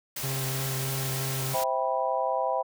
white noise, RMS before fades -34 dBFS, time 0.16-1.64 s, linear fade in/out 5 ms
45% pulse tone with vibrato, 133.4 Hz, C3, 34 cents sharp, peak -30 dBFS, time 0.23-1.55 s, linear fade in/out 10 ms, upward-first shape triangle, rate 3.1 Hz, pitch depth 17 cents each way
sine chord, C major seventh, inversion none, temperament just, 523.3 / 654.1 / 784.9 / 981.1 Hz, C5 / E5 / G5 / B5, 0 / -14 / +2 / -12 cents, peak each -30 dBFS, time 1.53-2.63 s, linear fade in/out 20 ms
effects none

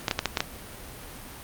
clicks, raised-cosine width 0.2 ms, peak -6 dBFS, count 6, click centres 0.082 / 0.112 / 0.191 / 0.257 / 0.372 / 0.405 s, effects pink hiss -42 dBFS RMS until 1.43 s + Opus 48 kbps

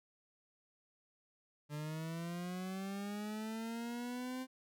40% pulse linear sweep, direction up, 146.83 to 260.1 Hz, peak -39 dBFS, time 1.69-4.47 s, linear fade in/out 50 ms, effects none

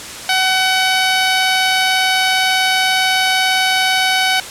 10% pulse tone, 753 Hz, F#5, 30 cents sharp, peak -4 dBFS, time 0.29-4.4 s, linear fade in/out 2 ms, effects white hiss -29 dBFS RMS until 4.5 s + low-pass 9000 Hz 12 dB/octave

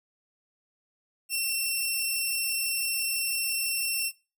10% pulse tone, 2706 Hz, E7, 45 cents sharp, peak -18 dBFS, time 1.29-4.12 s, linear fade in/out 50 ms, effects noise-tail reverb RT60 0.3 s tail -19 dB re dry

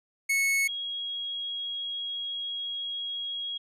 45% pulse / sine tone pair in turn, 2201 / 3298 Hz, C#7 / G#7, -13 / -13 cents, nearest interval perfect fifth, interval 700 cents, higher second, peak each -23 / -31 dBFS, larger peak first, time 0.29-0.68 / 0.68-3.58 s, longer second, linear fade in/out 10 ms, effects resampled to 32000 Hz

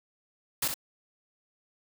white noise with echo, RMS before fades -28 dBFS, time 0.62-0.68 s, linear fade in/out 5 ms, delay 62 ms, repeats 1, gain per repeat -6 dB, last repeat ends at 0.742 s, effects none

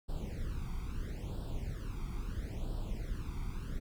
brown noise with flanger, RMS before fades -38 dBFS, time 0.08-3.8 s, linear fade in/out 20 ms, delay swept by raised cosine 0.23 to 0.88 ms, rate 0.75 Hz, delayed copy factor +0.95, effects none

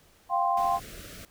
sine chord, F suspended second, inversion none, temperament just, 698.5 / 785.8 / 1047.7 Hz, F5 / G5 / C6, 0 / +4 / +2 cents, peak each -27 dBFS, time 0.29-0.8 s, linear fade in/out 50 ms
pink band-stop noise, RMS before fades -44 dBFS, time 0.57-1.25 s, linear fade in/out 2 ms, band 680 to 1200 Hz, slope 96 dB/octave
effects pink hiss -60 dBFS RMS until 1.3 s

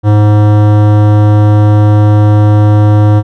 sine tone with hard clipping, 104.9 Hz, G#2, 18 cents sharp, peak -5 dBFS, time 0.03-3.23 s, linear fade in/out 50 ms, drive 17 dB, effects none

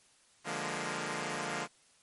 5% pulse chord, Bb dominant seventh, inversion first, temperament equal with one note detuned, 147.77 / 174.61 / 207.7 / 233.1 Hz, D3 / F3 / Ab3 / Bb3, +11 / 0 / 0 / 0 cents, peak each -29 dBFS, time 0.44-1.68 s, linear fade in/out 50 ms, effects white hiss -65 dBFS RMS until 2.02 s + MP3 48 kbps

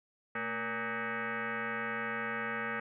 sine tone with frequency modulation, 123.47 Hz, B2, in tune, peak -33 dBFS, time 0.35-2.8 s, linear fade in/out 5 ms, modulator 347 Hz, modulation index 5.8, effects none

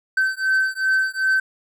triangle beating tone pair, 1539 / 1541.6 Hz, G6 / G6, -32 / -29 cents, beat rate 2.6 Hz, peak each -19 dBFS, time 0.17-1.4 s, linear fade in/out 5 ms, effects none

